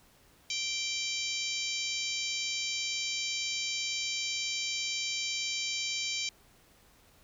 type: harmonic tone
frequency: 782 Hz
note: G5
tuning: 4 cents flat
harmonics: 3 / 4 / 5 / 6 / 7 / 8 / 9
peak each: -37 / -38 / -39 / -40 / -40 / -41 / -42 dBFS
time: 0.5-6.29 s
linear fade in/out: 2 ms
effects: pink hiss -62 dBFS RMS until 7.23 s